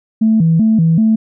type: tone with vibrato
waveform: sine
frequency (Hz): 189.9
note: F#3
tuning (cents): +45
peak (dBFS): -7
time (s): 0.21-1.16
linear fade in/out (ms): 10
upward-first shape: square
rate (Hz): 2.6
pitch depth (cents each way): 260
effects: tanh soft clip ceiling -3 dBFS